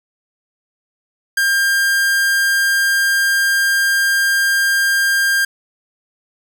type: tone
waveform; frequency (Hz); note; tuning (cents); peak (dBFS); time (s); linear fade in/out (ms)
45% pulse; 1600; G6; +35; -13; 1.37-5.45; 5
effects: none